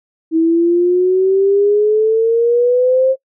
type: exponential sweep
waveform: sine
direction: up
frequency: 320.9 to 533 Hz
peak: -9 dBFS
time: 0.31-3.16 s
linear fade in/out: 50 ms
effects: noise-tail reverb RT60 0.1 s tail -22 dB re dry